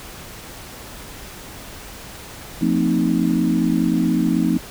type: chord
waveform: sine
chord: F dominant seventh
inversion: none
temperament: equal with one note detuned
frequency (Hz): 174.61 / 225.8 / 261.6 / 311.1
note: F3 / A3 / C4 / Eb4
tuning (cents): 0 / +45 / 0 / 0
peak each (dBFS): -21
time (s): 2.61-4.58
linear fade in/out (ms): 10
effects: pink hiss -37 dBFS RMS until 4.7 s